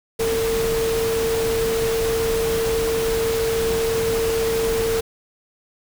sine tone in noise, 453.1 Hz, A#4, 49 cents flat, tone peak -19 dBFS, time 0.19-5.01 s, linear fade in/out 10 ms, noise pink, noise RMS -27 dBFS, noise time 0.19-5.01 s, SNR +5 dB, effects none

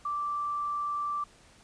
sine tone, 1171 Hz, D6, 5 cents flat, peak -29 dBFS, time 0.05-1.24 s, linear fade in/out 5 ms, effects pink hiss -58 dBFS RMS until 1.63 s + resampled to 22050 Hz

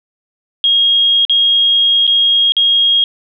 sine tone with dropouts, 3265 Hz, G#7, 30 cents flat, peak -8 dBFS, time 0.64-3.04 s, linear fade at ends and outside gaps 1 ms, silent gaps 1.251-1.296 / 2.068-2.076 / 2.521-2.567 s, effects none

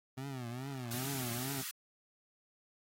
25% pulse tone with vibrato, 127.9 Hz, C3, 39 cents flat, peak -36 dBFS, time 0.17-1.62 s, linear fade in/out 10 ms, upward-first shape triangle, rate 2.4 Hz, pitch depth 180 cents each way
white high-pass noise, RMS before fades -42 dBFS, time 0.91-1.71 s, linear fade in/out 2 ms, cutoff 1100 Hz, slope 48 dB/octave
effects AAC 48 kbps

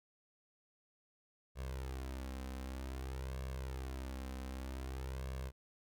sawtooth tone with flanger, 65.41 Hz, C2, in tune, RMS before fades -43 dBFS, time 1.55-5.52 s, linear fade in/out 50 ms, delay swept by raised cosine 1.8 to 3.9 ms, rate 0.53 Hz, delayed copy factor +0.65, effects none

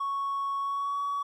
triangle tone with pitch glide, 1108.7 to 1130.7 Hz, C#6 to C#6, 0 to +34 cents, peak -25 dBFS, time 0-1.23 s, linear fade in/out 10 ms, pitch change +34 cents, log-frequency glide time 0.59-1.02 s, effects tanh soft clip ceiling -24 dBFS

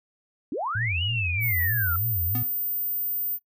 sine linear two-way sweep, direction up then down, 233.1 to 2957 to 1326 Hz, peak -26 dBFS, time 0.52-1.96 s, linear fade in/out 2 ms, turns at 1.03 s
sine tone with vibrato, 99.7 Hz, G2, 30 cents sharp, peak -27 dBFS, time 0.75-2.43 s, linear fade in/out 5 ms, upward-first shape sine, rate 3.2 Hz, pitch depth 300 cents each way
sine tone, 14680 Hz, A#9, 28 cents flat, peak -25 dBFS, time 1.4-3.39 s, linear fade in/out 50 ms
square tone with exponential decay, 248.3 Hz, B3, 9 cents sharp, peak -28 dBFS, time 2.35-2.53 s, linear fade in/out 2 ms, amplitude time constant 39 ms
effects noise-tail reverb RT60 0.1 s tail -17 dB re dry

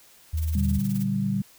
sine tone, 78.6 Hz, D#2, 18 cents sharp, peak -23 dBFS, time 0.33-0.79 s, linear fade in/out 10 ms
blue noise with tremolo, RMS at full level -39 dBFS, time 0.37-1.05 s, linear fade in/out 5 ms, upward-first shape sine, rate 19 Hz, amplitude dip 85%
sine chord, G minor, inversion first, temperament just, 117.6 / 147 / 196 Hz, Bb2 / D3 / G3, +16 / +2 / 0 cents, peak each -30 / -30 / -24 dBFS, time 0.55-1.42 s, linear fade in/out 5 ms
effects white hiss -54 dBFS RMS until 1.58 s

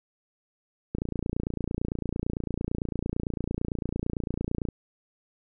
click train, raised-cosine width 3 ms, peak -16 dBFS, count 109, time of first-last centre 0.95-4.687 s, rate 28.9 Hz, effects none

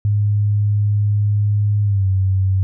sine tone with pitch glide, 103.5 to 95.46 Hz, G#2 to G2, -5 to -45 cents, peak -13 dBFS, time 0.05-2.63 s, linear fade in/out 0 ms, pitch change -140 cents, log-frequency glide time 1.83-2.07 s, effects none

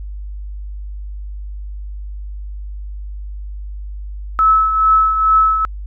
sine tone with tremolo, 1300 Hz, E6, 24 cents flat, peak -7 dBFS, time 4.39-5.65 s, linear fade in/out 0 ms, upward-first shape triangle, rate 2.3 Hz, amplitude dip 60%, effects added 50 Hz sine -25 dBFS peak until 5.86 s

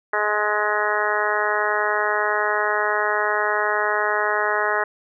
harmonic tone, 210.1 Hz, G#3, 20 cents sharp, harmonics 2 / 3 / 4 / 5 / 6 / 7 / 8 / 9, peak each -27 / -27 / -27 / -27 / -27 / -27 / -27 / -27 dBFS, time 0.13-4.84 s, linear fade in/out 5 ms, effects none

